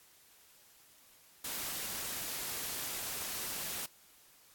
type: noise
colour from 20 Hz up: white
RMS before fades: -39 dBFS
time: 1.44-3.86 s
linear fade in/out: 5 ms
effects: white hiss -62 dBFS RMS until 4.54 s + AAC 64 kbps